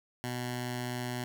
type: tone with notch filter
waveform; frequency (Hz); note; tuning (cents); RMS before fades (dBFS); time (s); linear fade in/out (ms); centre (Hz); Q
10% pulse; 123.47; B2; 0; -36; 0.24-1.24; 0; 480; 1.4
effects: none